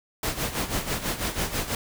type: noise with tremolo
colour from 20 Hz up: pink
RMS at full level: -26 dBFS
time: 0.23-1.75 s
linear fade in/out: 2 ms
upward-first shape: sine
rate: 6.1 Hz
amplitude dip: 70%
effects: none